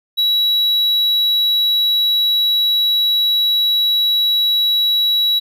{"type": "tone", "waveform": "triangle", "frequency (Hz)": 3900, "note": "B7", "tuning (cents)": -23, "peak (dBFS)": -11, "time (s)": [0.17, 5.4], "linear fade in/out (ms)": 20, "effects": []}